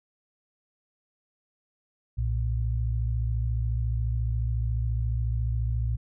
sine tone pair together, 60.7 / 114.92 Hz, B1 / A#2, -29 / -24 cents, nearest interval major seventh, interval 1105 cents, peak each -26 / -28 dBFS, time 2.17-5.97 s, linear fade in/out 20 ms, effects none

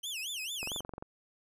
sawtooth tone with vibrato, 2979 Hz, F#7, 11 cents sharp, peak -33 dBFS, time 0.03-0.81 s, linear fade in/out 10 ms, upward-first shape sine, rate 4.5 Hz, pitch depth 300 cents each way
click train, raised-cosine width 1 ms, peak -27 dBFS, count 10, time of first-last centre 0.63-1.025 s, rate 22.8 Hz
effects resampled to 32000 Hz

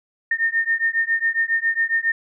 sine beating tone pair, 1820 / 1827.3 Hz, A#6 / A#6, -42 / -35 cents, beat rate 7.3 Hz, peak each -21 dBFS, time 0.31-2.12 s, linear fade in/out 5 ms, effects none

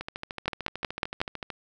two click trains, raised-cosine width 0.3 ms, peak -9 / -18 dBFS, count 5 / 21, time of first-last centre 0.48-1.215 / 0.01-1.503 s, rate 5.44 / 13.4 Hz, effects none

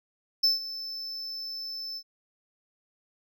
triangle tone with ADSR envelope, 5274 Hz, E8, in tune, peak -17 dBFS, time 0.43-2.03 s, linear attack 10 ms, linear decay 150 ms, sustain -16 dB, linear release 63 ms, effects none

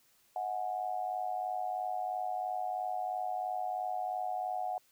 sine tone with amplitude modulation, 735 Hz, F#5, 12 cents flat, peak -29 dBFS, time 0.36-4.78 s, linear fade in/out 2 ms, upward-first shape sine, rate 103 Hz, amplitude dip 80%, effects white hiss -68 dBFS RMS until 4.91 s

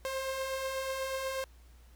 sawtooth beating tone pair, 523.3 / 531.5 Hz, C5 / C5, 0 / +27 cents, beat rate 8.2 Hz, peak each -39 / -30 dBFS, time 0.05-1.44 s, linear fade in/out 0 ms, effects added 60 Hz sine -54 dBFS peak until 1.95 s + pink hiss -65 dBFS RMS until 1.95 s

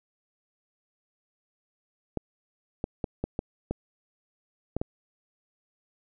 clicks, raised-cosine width 2 ms, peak -15 dBFS, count 8, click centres 2.173 / 2.841 / 3.042 / 3.24 / 3.391 / 3.71 / 4.766 / 4.815 s, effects none

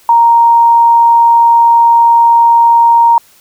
sine tone, 932.3 Hz, A#5, in tune, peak -3 dBFS, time 0.09-3.18 s, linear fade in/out 2 ms, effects white hiss -45 dBFS RMS until 3.4 s

